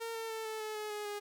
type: tone with pitch steps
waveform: sawtooth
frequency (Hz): 458 / 451.2 / 444.4 / 437.8 / 431.3 / 424.9 / 418.5 / 412.3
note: A#4 / A4 / A4 / A4 / A4 / G#4 / G#4 / G#4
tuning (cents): -31 / +44 / +17 / -9 / -35 / +40 / +13 / -13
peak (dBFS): -34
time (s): 0-1.2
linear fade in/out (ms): 20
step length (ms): 150
effects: none